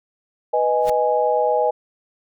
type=chord; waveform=sine; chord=G# minor; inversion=first; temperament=equal; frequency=493.9 / 622.3 / 830.6 Hz; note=B4 / D#5 / G#5; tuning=0 / 0 / 0 cents; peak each=-20 dBFS; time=0.53-1.71 s; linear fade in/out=10 ms
type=noise with exponential growth; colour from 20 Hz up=pink; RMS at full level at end=-26 dBFS; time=0.8-0.9 s; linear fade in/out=5 ms; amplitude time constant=20 ms
effects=none